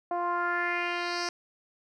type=tone with low-pass filter sweep; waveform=10% pulse; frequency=349.2 Hz; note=F4; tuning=in tune; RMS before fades=-30 dBFS; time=0.11-1.29 s; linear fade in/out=2 ms; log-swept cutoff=780 to 5700 Hz; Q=3.1; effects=none